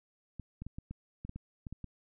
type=clicks; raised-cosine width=5 ms; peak=-29 dBFS; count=11; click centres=0.397 / 0.62 / 0.666 / 0.785 / 0.91 / 1.25 / 1.294 / 1.36 / 1.668 / 1.726 / 1.843 s; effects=none